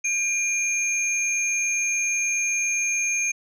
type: tone pair together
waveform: sine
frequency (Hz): 2403 / 6415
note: D7 / G8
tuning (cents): +39 / +39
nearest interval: octave + perfect fourth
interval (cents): 1700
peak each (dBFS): -23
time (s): 0.04-3.32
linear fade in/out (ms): 10
effects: tanh soft clip ceiling -16 dBFS